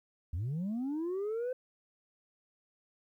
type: linear sweep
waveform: sine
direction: up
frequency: 74.3 to 516 Hz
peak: -30 dBFS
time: 0.33-1.53 s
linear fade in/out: 5 ms
effects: tanh soft clip ceiling -31 dBFS + 12-bit